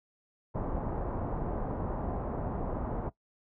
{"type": "low-pass noise", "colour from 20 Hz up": "pink", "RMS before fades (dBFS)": -34, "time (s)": [0.54, 3.1], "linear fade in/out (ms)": 20, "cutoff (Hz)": 1000, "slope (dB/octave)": 24, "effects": ["noise-tail reverb RT60 0.1 s tail -18 dB re dry"]}